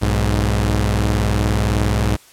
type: tone pair together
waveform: sawtooth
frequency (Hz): 61.74 / 103.83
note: B1 / G#2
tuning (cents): 0 / 0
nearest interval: major sixth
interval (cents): 900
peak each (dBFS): -14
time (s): 0.01-2.17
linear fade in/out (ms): 20
effects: white hiss -47 dBFS RMS until 2.32 s + low-pass 12000 Hz 12 dB/octave